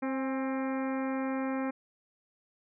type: harmonic tone with a mistuned harmonic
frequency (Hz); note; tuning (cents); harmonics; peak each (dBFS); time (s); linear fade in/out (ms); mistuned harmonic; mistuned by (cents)
264.7; C4; +20; 1 / 2 / 3 / 4 / 5 / 6 / 7 / 8 / 9; -31 / -37 / -41 / -43 / -45 / -47 / -48 / -49 / -50; 0.02-1.71; 10; 3; +39
effects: none